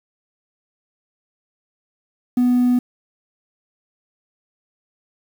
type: tone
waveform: triangle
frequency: 247.1 Hz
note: B3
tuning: 1 cent sharp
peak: -10 dBFS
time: 2.37-2.79 s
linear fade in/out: 5 ms
effects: tanh soft clip ceiling -8 dBFS + 7-bit